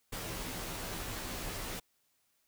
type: noise with comb filter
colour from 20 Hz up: pink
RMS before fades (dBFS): -40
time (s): 0.12-1.8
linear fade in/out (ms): 10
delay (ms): 14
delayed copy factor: -0.8
effects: white hiss -75 dBFS RMS until 2.47 s